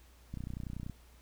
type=click train; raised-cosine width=5 ms; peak=-28 dBFS; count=18; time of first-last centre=0.34-0.897 s; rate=30.5 Hz; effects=added 60 Hz sine -57 dBFS peak until 1.21 s + pink hiss -64 dBFS RMS until 1.21 s